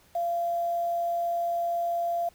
sine tone with quantisation, 687 Hz, F5, 29 cents flat, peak -25 dBFS, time 0.15-2.29 s, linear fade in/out 5 ms, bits 8, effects pink hiss -60 dBFS RMS until 2.34 s

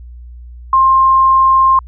sine tone, 1059 Hz, C6, 21 cents sharp, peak -6 dBFS, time 0.73-1.79 s, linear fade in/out 2 ms, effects added 60 Hz sine -30 dBFS peak until 1.87 s

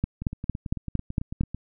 two click trains, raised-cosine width 5 ms, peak -20 / -11 dBFS, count 13 / 7, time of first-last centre 0.22-1.546 / 0.04-1.41 s, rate 9.05 / 4.38 Hz, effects none

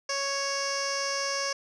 15% pulse tone with low-pass filter, 554.4 Hz, C#5, in tune, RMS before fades -30 dBFS, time 0.09-1.53 s, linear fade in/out 5 ms, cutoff 5800 Hz, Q 4.7, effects none

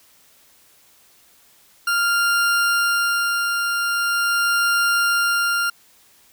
40% pulse tone with tremolo, 1396.9 Hz, F6, in tune, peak -15 dBFS, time 1.87-5.7 s, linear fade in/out 5 ms, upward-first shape sine, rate 0.42 Hz, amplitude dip 35%, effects white hiss -54 dBFS RMS until 6.32 s

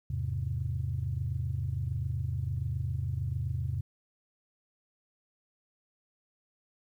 sine chord, E augmented, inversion none, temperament equal, 82.41 / 103.83 / 130.81 Hz, E2 / G#2 / B#2, 0 / 0 / 0 cents, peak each -34 / -34 / -33 dBFS, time 0.1-3.81 s, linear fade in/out 5 ms, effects tanh soft clip ceiling -21 dBFS + 11-bit

